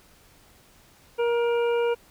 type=harmonic tone; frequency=472.1 Hz; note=A#4; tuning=22 cents sharp; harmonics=1 / 2 / 3 / 5 / 6; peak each=-21 / -32 / -36 / -38 / -41 dBFS; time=1.18-1.95 s; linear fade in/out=20 ms; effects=pink hiss -56 dBFS RMS until 2.1 s